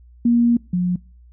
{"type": "tone pair in turn", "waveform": "sine", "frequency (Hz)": [236.8, 178.99], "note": ["A#3", "F3"], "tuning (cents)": [27, 43], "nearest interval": "perfect fourth", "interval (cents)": 484, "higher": "first", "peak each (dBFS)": [-12, -16], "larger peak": "first", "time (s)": [[0.25, 0.57], [0.73, 0.96]], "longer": "first", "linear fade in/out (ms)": 5, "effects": ["noise-tail reverb RT60 0.4 s tail -25 dB re dry", "added 60 Hz sine -44 dBFS peak until 1.32 s"]}